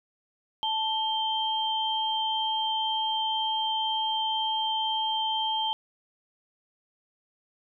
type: tone pair together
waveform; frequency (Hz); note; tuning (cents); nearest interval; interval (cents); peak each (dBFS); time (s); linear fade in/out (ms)
sine; 880 / 3151; A5 / G7; 0 / +8; octave + minor seventh; 2208; -28; 0.63-5.73; 0
effects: none